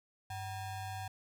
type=ring-modulated tone; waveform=square; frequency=429.2 Hz; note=A4; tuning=43 cents flat; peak=-37 dBFS; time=0.3-1.08 s; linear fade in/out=5 ms; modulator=331 Hz; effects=none